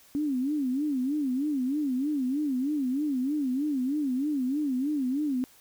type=tone with vibrato; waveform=sine; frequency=275.9 Hz; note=C#4; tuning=8 cents flat; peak=-25 dBFS; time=0.15-5.44 s; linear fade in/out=0 ms; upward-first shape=sine; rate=3.2 Hz; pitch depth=170 cents each way; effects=white hiss -57 dBFS RMS until 5.6 s